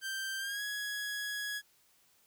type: tone with pitch glide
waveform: sawtooth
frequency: 1568 to 1670.9 Hz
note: G6 to G#6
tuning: 0 to +10 cents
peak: -32 dBFS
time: 0.01-1.62 s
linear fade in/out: 50 ms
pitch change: +110 cents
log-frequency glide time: 0.38-0.62 s
effects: white hiss -68 dBFS RMS until 2.26 s